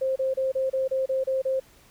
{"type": "tone bursts", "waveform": "sine", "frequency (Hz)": 528, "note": "C5", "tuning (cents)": 16, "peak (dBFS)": -22, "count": 9, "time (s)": [0.01, 1.6], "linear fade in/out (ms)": 10, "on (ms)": 150, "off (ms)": 30, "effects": ["pink hiss -56 dBFS RMS until 1.9 s"]}